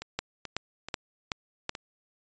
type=two click trains; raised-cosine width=0.2 ms; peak=-20 / -12 dBFS; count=5 / 5; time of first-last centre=0.02-1.752 / 0.19-1.694 s; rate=2.31 / 2.66 Hz; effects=resampled to 16000 Hz